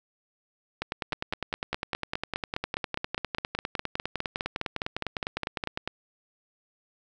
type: two click trains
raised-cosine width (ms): 0.3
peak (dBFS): -13 / -13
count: 51 / 23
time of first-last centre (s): 0.82-5.876 / 1.13-5.638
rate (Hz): 9.89 / 4.88
effects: none